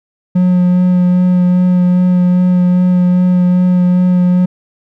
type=tone with vibrato; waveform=triangle; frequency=180.2 Hz; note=F#3; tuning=45 cents flat; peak=-5 dBFS; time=0.35-4.46 s; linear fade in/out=10 ms; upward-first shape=sine; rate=2.5 Hz; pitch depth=12 cents each way; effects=none